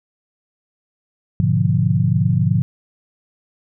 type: chord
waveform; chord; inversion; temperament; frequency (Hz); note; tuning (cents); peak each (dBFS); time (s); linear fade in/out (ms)
sine; G# diminished seventh; none; equal; 103.83 / 123.47 / 146.83 / 174.61; G#2 / B2 / D3 / F3; 0 / 0 / 0 / 0; -19; 1.4-2.62; 0
effects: none